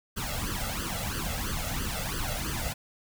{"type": "noise with flanger", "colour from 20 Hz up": "pink", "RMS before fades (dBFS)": -32, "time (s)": [0.16, 2.74], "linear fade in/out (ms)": 20, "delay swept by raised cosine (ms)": [0.64, 1.51], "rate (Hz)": 3, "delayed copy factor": 0.85, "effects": []}